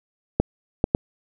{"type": "clicks", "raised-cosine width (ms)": 2, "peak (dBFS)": -3, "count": 3, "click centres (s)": [0.4, 0.841, 0.949], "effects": []}